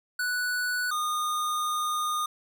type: tone pair in turn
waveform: square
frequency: 1480 / 1224.6 Hz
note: F#6 / D#6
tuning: 0 / -28 cents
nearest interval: minor third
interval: 328 cents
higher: first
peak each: -27 dBFS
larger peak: neither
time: 0.19-0.91 / 0.91-2.26 s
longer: second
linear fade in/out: 5 ms
effects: none